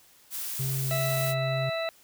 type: noise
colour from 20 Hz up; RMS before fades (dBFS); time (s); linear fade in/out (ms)
blue; -34; 0.3-1.35; 50
type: tone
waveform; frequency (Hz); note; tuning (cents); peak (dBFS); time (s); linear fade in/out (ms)
triangle; 133.6; C3; +36; -26; 0.59-1.7; 10
type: harmonic tone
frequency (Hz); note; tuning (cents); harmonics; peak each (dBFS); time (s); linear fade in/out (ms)
658; E5; -3; 1 / 2 / 3 / 4 / 6; -29 / -38 / -38 / -39 / -38; 0.91-1.89; 0
effects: white hiss -58 dBFS RMS until 2.03 s